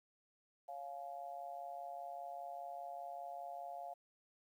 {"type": "tone with amplitude modulation", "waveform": "sine", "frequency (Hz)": 702, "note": "F5", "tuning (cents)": 9, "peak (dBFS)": -40, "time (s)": [0.68, 3.94], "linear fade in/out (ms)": 10, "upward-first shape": "sine", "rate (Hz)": 145, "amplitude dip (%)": 90, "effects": ["12-bit"]}